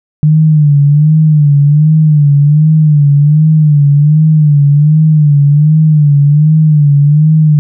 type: tone with vibrato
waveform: sine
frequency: 149.7 Hz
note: D3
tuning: 33 cents sharp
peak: -3 dBFS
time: 0.23-7.59 s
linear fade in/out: 0 ms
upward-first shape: sine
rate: 1.3 Hz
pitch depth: 84 cents each way
effects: none